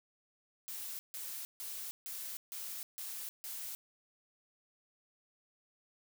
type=noise bursts; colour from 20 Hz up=blue; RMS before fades=-43 dBFS; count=7; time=0.68-3.75 s; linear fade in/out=0 ms; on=310 ms; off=150 ms; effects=none